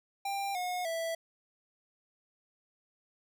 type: tone with pitch steps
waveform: square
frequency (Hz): 793 / 723 / 659.2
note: G5 / F#5 / E5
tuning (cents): +20 / -40 / 0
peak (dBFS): -33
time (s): 0.25-1.15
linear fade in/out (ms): 5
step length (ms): 300
effects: none